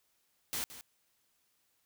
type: noise with echo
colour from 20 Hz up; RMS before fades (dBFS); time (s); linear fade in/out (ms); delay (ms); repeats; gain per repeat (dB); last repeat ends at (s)
white; -36; 0.53-0.64; 0; 170; 1; -13; 0.81
effects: white hiss -75 dBFS RMS until 1.85 s